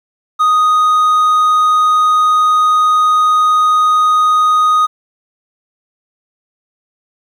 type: tone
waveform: triangle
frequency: 1244.5 Hz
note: D#6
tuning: in tune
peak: -6 dBFS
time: 0.39-4.87 s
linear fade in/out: 20 ms
effects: 8-bit